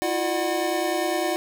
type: tone cluster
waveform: square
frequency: 329.1 / 359 / 601 / 742 Hz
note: E4 / F4 / D5 / F#5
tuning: -3 / +48 / +40 / +5 cents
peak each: -29 dBFS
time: 0.02-1.36 s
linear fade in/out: 0 ms
effects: none